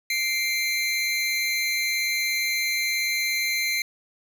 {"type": "tone cluster", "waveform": "square", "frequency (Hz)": [2101, 2338, 4104], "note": ["C7", "D7", "C8"], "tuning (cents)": [7, -8, -34], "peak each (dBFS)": [-26, -31, -29], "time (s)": [0.1, 3.82], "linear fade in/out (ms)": 2, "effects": []}